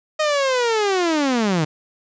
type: linear sweep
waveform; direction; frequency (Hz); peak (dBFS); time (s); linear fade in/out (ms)
sawtooth; down; 625 to 146.83; -13; 0.19-1.65; 10
effects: resampled to 16000 Hz + 8-bit